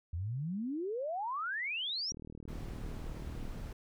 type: exponential sweep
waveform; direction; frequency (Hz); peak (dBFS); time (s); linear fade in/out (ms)
sine; up; 78.8 to 5840; -34; 0.13-2.12; 5
type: click train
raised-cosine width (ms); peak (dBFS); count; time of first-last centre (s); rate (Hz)
3; -34; 54; 2.12-3.479; 39
type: noise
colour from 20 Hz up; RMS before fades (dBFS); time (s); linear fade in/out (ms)
brown; -42; 2.48-3.73; 5
effects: none